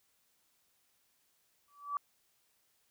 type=tone with exponential growth; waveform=sine; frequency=1152 Hz; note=D6; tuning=34 cents flat; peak=-29 dBFS; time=1.68-1.97 s; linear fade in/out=1 ms; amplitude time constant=61 ms; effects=white hiss -74 dBFS RMS until 2.9 s